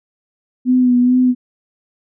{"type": "tone with vibrato", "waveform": "sine", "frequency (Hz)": 249.5, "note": "B3", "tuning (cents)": 18, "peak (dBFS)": -9, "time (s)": [0.65, 1.35], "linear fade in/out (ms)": 50, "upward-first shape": "sine", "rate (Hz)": 2.3, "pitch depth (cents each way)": 30, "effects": []}